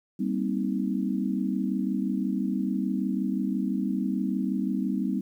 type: chord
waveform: sine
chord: C minor seventh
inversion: second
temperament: just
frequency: 196.22 / 235.5 / 261.6 / 314 Hz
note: G3 / Bb3 / C4 / Eb4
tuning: +2 / +18 / 0 / +16 cents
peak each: -28 / -32 / -30 / -33 dBFS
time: 0.19-5.21 s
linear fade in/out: 10 ms
effects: 10-bit